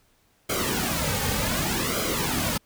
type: noise with flanger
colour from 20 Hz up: pink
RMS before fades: -26 dBFS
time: 0.49-2.58 s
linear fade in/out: 10 ms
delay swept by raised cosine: 1.1 to 3 ms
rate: 0.66 Hz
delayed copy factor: -0.75
effects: pink hiss -64 dBFS RMS until 2.65 s